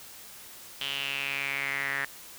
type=tone with band-pass filter sweep; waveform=sawtooth; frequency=138.9 Hz; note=C#3; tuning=4 cents sharp; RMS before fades=-32 dBFS; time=0.81-2.05 s; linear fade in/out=2 ms; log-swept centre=3100 to 1800 Hz; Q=6.6; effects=white hiss -47 dBFS RMS until 2.38 s